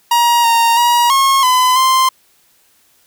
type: tone with pitch steps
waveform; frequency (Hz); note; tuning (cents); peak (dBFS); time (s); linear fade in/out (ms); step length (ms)
45% pulse; 948 / 927 / 956 / 1084 / 1011 / 1044; A#5 / A#5 / A#5 / C#6 / B5 / C6; +29 / -10 / +43 / -39 / +40 / -4; -9; 0.11-2.09; 5; 330
effects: white hiss -54 dBFS RMS until 3.06 s